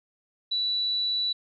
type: tone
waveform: sine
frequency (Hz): 3948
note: B7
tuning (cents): -1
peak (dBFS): -24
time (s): 0.51-1.33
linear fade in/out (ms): 10
effects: none